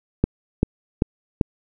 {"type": "click train", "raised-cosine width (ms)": 3, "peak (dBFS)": -3, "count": 4, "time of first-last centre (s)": [0.24, 1.412], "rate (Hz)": 2.56, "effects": []}